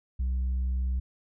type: tone with tanh clipping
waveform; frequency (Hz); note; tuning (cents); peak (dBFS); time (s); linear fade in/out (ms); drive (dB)
sine; 63.5; B1; +49; -26; 0.19-1; 10; 2
effects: none